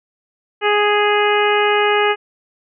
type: harmonic tone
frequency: 415.3 Hz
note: G#4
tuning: in tune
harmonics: 1 / 2 / 3 / 4 / 5 / 6 / 7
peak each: -16 / -19 / -21 / -22 / -23 / -24 / -24 dBFS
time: 0.61-2.16 s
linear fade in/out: 50 ms
effects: none